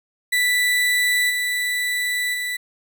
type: tone with level steps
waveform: 35% pulse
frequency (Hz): 1975.5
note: B6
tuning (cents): 0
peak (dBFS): -15 / -19 / -22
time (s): 0.32-2.57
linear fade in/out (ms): 10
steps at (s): 1.29 / 2.33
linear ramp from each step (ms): 20
effects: 9-bit